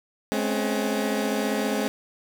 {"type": "tone cluster", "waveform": "20% pulse", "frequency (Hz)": [212, 258, 272.9], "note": ["G#3", "C4", "C#4"], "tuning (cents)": [36, -24, -27], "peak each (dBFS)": [-21, -26, -24], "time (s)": [0.32, 1.88], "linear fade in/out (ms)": 0, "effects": []}